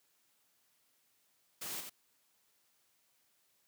white noise with echo, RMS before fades -42 dBFS, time 1.61-1.81 s, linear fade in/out 10 ms, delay 88 ms, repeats 1, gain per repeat -5 dB, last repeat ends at 1.898 s, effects white hiss -74 dBFS RMS until 3.67 s + high-pass 100 Hz 12 dB/octave

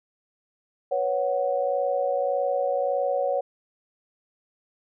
sine chord, B suspended second, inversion none, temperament just, 493.9 / 555.6 / 740.8 Hz, B4 / C#5 / F#5, 0 / +4 / +2 cents, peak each -29 / -24 / -28 dBFS, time 0.91-3.41 s, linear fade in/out 10 ms, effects none

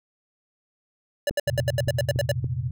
square tone bursts, 578 Hz, D5, 28 cents flat, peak -21 dBFS, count 11, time 1.27-2.316 s, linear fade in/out 2 ms, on 26 ms, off 76 ms
click train, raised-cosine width 3 ms, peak -20 dBFS, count 5, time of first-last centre 1.31-2.443 s, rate 3.53 Hz
sine chord, F suspended fourth, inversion none, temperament equal, 87.31 / 116.54 / 130.81 Hz, F2 / Bb2 / C3, 0 / 0 / 0 cents, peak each -33 / -29 / -28 dBFS, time 1.47-2.71 s, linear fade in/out 5 ms
effects none

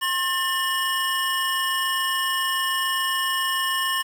square tone cluster, 1068 / 1789 / 2910 Hz, C6 / A6 / F#7, +35 / +28 / -29 cents, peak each -27 dBFS, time 0.01-4.03 s, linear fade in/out 20 ms, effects 8-bit

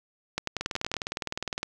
two click trains, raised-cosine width 0.2 ms, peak -13 / -11 dBFS, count 21 / 7, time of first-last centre 0.61-1.63 / 0.38-0.941 s, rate 19.6 / 10.7 Hz, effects none

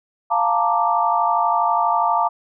sine chord, Bb major seventh, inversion second, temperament equal, 698.5 / 880 / 932.3 / 1174.7 Hz, F5 / A5 / Bb5 / D6, 0 / 0 / 0 / 0 cents, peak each -21 dBFS, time 0.3-2.29 s, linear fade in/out 20 ms, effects none

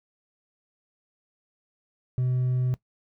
sine tone with hard clipping, 126.6 Hz, B2, 43 cents sharp, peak -23 dBFS, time 2.18-2.74 s, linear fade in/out 0 ms, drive 2 dB, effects noise-tail reverb RT60 0.1 s tail -19 dB re dry

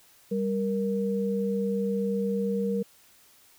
sine tone pair together, 197.02 / 468.6 Hz, G3 / A#4, +9 / +9 cents, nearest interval octave + minor third, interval 1500 cents, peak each -27 / -28 dBFS, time 0.31-2.83 s, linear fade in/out 10 ms, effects white hiss -58 dBFS RMS until 3.58 s

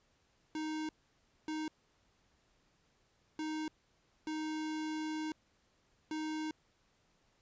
square tone bursts at uneven times, 311.1 Hz, D#4, in tune, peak -37 dBFS, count 5, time 0.55-0.89 / 1.48-1.68 / 3.39-3.68 / 4.27-5.32 / 6.11-6.51 s, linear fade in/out 2 ms, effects pink hiss -73 dBFS RMS until 7.41 s + resampled to 16000 Hz

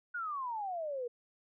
sine exponential sweep, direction down, 1480 to 469 Hz, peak -35 dBFS, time 0.14-1.08 s, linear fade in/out 10 ms, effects none

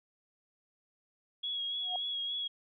sine tone with vibrato, 3322 Hz, G#7, in tune, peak -33 dBFS, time 1.43-2.48 s, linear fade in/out 10 ms, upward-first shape sine, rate 3.5 Hz, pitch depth 27 cents each way
sine tone with exponential growth, 727 Hz, F#5, 31 cents flat, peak -31 dBFS, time 1.8-1.96 s, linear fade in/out 2 ms, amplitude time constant 33 ms
effects none

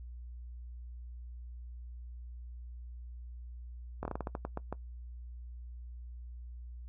slowing click train, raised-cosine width 1 ms, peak -22 dBFS, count 11, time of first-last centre 4.03-4.726 s, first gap 22 ms, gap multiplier 1.24, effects noise-tail reverb RT60 0.1 s tail -20 dB re dry + added 60 Hz sine -43 dBFS peak until 6.88 s

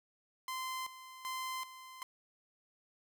sawtooth tone with tremolo, 1036 Hz, C6, 17 cents flat, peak -34 dBFS, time 0.48-2.03 s, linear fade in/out 2 ms, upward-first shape square, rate 1.3 Hz, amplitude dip 75%, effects none

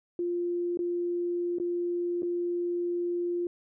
sine tone with dropouts, 349.2 Hz, F4, in tune, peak -27 dBFS, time 0.19-3.47 s, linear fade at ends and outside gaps 2 ms, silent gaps 0.773-0.79 / 1.585-1.599 / 2.222-2.23 s, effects none

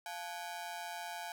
sawtooth ring-modulated tone, 784 Hz, G5, in tune, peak -34 dBFS, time 0.06-1.32 s, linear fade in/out 0 ms, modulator 86.9 Hz, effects none

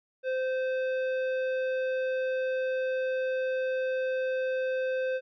triangle tone with hard clipping, 518 Hz, C5, 17 cents flat, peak -29 dBFS, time 0.23-5.21 s, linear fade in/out 50 ms, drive 17 dB, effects low-pass 3000 Hz 12 dB/octave

